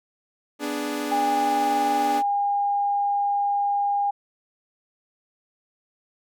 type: chord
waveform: sawtooth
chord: G# diminished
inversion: first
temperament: equal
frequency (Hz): 246.9 / 293.7 / 415.3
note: B3 / D4 / G#4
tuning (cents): 0 / 0 / 0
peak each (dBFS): -29 / -24 / -29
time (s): 0.59-2.23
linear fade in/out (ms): 50
type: tone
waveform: sine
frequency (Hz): 810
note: G#5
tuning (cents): -43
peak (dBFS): -20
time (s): 1.11-4.11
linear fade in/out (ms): 10
effects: none